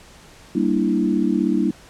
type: chord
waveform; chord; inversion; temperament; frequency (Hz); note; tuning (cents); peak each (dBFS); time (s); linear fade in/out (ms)
sine; E half-diminished seventh; first; equal; 196 / 233.1 / 293.7 / 329.6; G3 / Bb3 / D4 / E4; 0 / 0 / 0 / 0; -22; 0.55-1.71; 5
effects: pink hiss -46 dBFS RMS until 1.89 s + low-pass 9000 Hz 12 dB/octave